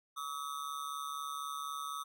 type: ring-modulated tone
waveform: square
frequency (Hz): 1211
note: D#6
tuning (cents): -47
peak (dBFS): -36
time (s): 0.16-2.04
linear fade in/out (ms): 20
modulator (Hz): 72
effects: none